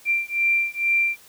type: beating tone pair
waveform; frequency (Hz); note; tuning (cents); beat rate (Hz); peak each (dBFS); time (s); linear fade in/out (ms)
sine; 2362 / 2364.2; D7 / D7; +9 / +11; 2.2; -22; 0.05-1.17; 50
effects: white hiss -50 dBFS RMS until 1.28 s